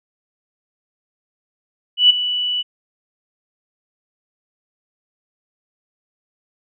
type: tone with ADSR envelope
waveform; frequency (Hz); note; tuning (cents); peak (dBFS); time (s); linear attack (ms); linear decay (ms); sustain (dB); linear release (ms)
sine; 2960; F#7; 0; -5; 1.97-2.63; 130; 11; -13; 24
effects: none